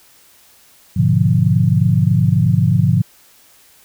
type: chord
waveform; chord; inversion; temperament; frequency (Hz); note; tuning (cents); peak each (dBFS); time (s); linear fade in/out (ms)
sine; G# diminished seventh; none; equal; 103.83 / 123.47 / 146.83 / 174.61; G#2 / B2 / D3 / F3; 0 / 0 / 0 / 0; -16; 0.96-3.02; 10
effects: white hiss -49 dBFS RMS until 3.84 s